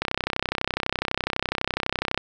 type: click train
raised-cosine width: 0.3 ms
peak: -7 dBFS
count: 70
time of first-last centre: 0.02-2.176 s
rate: 32 Hz
effects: none